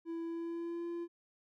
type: tone with pitch glide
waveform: triangle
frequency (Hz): 332.3 to 342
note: E4 to F4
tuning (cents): +14 to -36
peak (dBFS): -35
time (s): 0.05-1.08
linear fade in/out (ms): 50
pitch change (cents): +50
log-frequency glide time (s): 0.23-0.87
effects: none